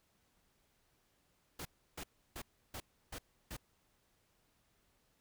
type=noise bursts; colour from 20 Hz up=pink; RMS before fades=-45 dBFS; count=6; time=1.59-3.568 s; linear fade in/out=5 ms; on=63 ms; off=320 ms; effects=pink hiss -75 dBFS RMS until 5.2 s

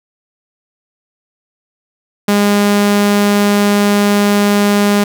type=tone; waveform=sawtooth; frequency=204.3 Hz; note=G#3; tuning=28 cents flat; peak=-5 dBFS; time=2.28-5.04 s; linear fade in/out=5 ms; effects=none

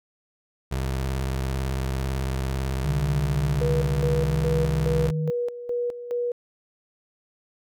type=tone with vibrato; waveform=25% pulse; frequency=66 Hz; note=C2; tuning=16 cents sharp; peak=-21 dBFS; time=0.71-5.11 s; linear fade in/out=10 ms; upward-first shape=triangle; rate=18 Hz; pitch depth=120 cents each way
type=tone with pitch glide; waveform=sine; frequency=146.83 to 154.84 Hz; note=D3 to D#3; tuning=0 to -8 cents; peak=-23 dBFS; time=2.85-5.3 s; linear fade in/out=0 ms; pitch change=+92 cents; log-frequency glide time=4.11-4.37 s
type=tone with tremolo; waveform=sine; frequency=483.1 Hz; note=B4; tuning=38 cents flat; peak=-23 dBFS; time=3.61-6.32 s; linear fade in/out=5 ms; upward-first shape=square; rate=2.4 Hz; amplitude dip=70%
effects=none

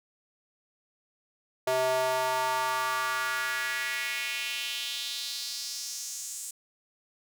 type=tone with high-pass filter sweep; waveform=square; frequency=129.2 Hz; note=C3; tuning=21 cents flat; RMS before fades=-31 dBFS; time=1.67-6.51 s; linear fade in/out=5 ms; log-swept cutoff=570 to 7900 Hz; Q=2.9; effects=none

